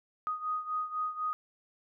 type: beating tone pair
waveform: sine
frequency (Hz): 1244.5 / 1248.5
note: D#6 / D#6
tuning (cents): 0 / +6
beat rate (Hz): 4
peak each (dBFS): -33 / -37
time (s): 0.27-1.33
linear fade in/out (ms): 0
effects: none